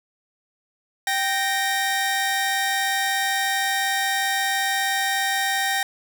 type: tone pair together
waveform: sawtooth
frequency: 780.8 / 1857 Hz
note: G5 / A#6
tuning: -7 / -7 cents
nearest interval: octave + minor third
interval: 1500 cents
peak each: -20 dBFS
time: 1.07-5.83 s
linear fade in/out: 2 ms
effects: none